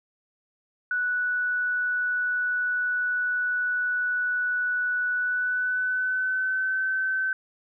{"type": "tone with pitch glide", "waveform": "sine", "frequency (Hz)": [1478, 1533.7], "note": ["F#6", "G6"], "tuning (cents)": [-2, -38], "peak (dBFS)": -23, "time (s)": [0.91, 7.33], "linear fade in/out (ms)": 2, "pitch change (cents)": 64, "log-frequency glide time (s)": [5.13, 6.83], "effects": []}